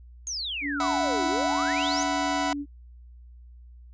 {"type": "exponential two-way sweep", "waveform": "sine", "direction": "down then up", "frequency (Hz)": [6700, 311.1, 6700], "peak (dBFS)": -29, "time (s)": [0.27, 2.03], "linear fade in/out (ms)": 0, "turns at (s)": 1.27}
{"type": "tone", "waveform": "sine", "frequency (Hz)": 286.5, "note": "D4", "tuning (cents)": -43, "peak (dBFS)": -29, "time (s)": [0.61, 2.66], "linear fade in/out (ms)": 50}
{"type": "chord", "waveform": "sawtooth", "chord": "E suspended second", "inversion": "none", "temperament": "just", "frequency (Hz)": [659.3, 741.7, 988.9], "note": ["E5", "F#5", "B5"], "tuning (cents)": [0, 4, 2], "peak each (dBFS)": [-28, -25, -25], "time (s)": [0.8, 2.53], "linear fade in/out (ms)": 2}
{"effects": ["added 60 Hz sine -45 dBFS peak until 3.93 s", "resampled to 16000 Hz"]}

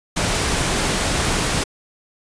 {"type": "noise", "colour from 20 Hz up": "pink", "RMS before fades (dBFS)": -20, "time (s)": [0.16, 1.64], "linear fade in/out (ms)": 10, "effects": ["resampled to 22050 Hz"]}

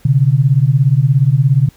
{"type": "beating tone pair", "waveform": "sine", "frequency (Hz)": [127.2, 144.2], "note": ["C3", "D3"], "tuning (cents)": [-48, -31], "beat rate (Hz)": 17, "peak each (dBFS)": -11, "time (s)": [0.05, 1.69], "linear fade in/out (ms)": 5, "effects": ["pink hiss -49 dBFS RMS until 1.76 s"]}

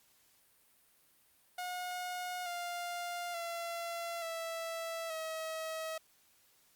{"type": "tone with pitch steps", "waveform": "sawtooth", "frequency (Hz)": [722, 700.6, 679.9, 659.8, 640.3], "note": ["F#5", "F5", "F5", "E5", "D#5"], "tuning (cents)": [-43, 5, -47, 1, 49], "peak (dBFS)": -34, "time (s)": [1.58, 5.98], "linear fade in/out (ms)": 5, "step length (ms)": 880, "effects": ["white hiss -68 dBFS RMS until 6.75 s", "Opus 48 kbps"]}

